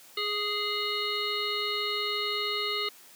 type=harmonic tone with a mistuned harmonic; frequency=415.8 Hz; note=G#4; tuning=2 cents sharp; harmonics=1 / 3 / 5 / 7 / 9 / 10; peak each=-35 / -35 / -35 / -35 / -35 / -35 dBFS; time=0.17-2.89 s; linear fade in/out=5 ms; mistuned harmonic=10; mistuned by=+30 cents; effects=white hiss -53 dBFS RMS until 3.15 s + high-pass 200 Hz 12 dB/octave